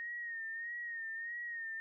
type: tone with vibrato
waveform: sine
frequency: 1854 Hz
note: A#6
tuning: 10 cents flat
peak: -39 dBFS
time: 0-1.8 s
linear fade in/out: 0 ms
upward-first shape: sine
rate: 1.6 Hz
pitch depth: 54 cents each way
effects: none